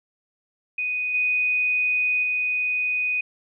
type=tone with level steps; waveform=sine; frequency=2489 Hz; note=D#7; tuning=in tune; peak=-23 / -19 / -21 dBFS; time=0.78-3.21 s; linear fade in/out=5 ms; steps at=1.14 / 2.23 s; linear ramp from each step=5 ms; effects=none